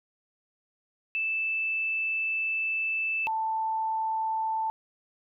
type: tone pair in turn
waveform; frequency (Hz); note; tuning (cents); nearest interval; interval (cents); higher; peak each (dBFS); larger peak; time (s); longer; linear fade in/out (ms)
sine; 2637 / 884.6; E7 / A5; 0 / +9; octave + perfect fifth; 1891; first; -26; neither; 1.15-3.27 / 3.27-4.7; first; 0
effects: none